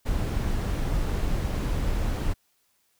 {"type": "noise", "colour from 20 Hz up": "brown", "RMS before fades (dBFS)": -26, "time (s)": [0.05, 2.34], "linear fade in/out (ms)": 20, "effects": ["white hiss -69 dBFS RMS until 2.99 s"]}